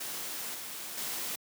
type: noise with level steps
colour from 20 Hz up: white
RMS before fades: -38 / -41 / -36 dBFS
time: 0-1.36 s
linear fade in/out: 10 ms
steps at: 0.54 / 0.97 s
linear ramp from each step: 10 ms
effects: high-pass 150 Hz 12 dB/octave